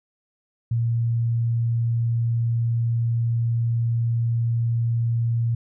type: tone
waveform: sine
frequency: 116.54 Hz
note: A#2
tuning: in tune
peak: -19 dBFS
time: 0.71-5.55 s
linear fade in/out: 5 ms
effects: none